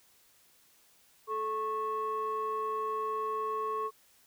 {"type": "tone pair together", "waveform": "sine", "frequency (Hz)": [435.2, 1098], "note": ["A4", "C#6"], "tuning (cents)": [-19, -17], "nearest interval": "octave + major third", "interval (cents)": 1602, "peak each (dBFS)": [-34, -31], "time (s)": [1.27, 3.91], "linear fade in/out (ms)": 50, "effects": ["tanh soft clip ceiling -26 dBFS", "white hiss -64 dBFS RMS until 4.26 s"]}